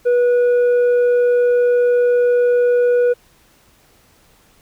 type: tone with tanh clipping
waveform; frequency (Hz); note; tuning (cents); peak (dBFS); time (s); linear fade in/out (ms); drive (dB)
sine; 487.2; B4; -24; -12; 0.05-3.14; 20; 4
effects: pink hiss -53 dBFS RMS until 4.61 s